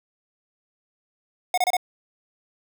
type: tone bursts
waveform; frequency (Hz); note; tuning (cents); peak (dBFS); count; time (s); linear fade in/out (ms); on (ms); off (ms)
square; 727; F#5; -31; -19; 4; 1.54-1.768; 2; 36; 28
effects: none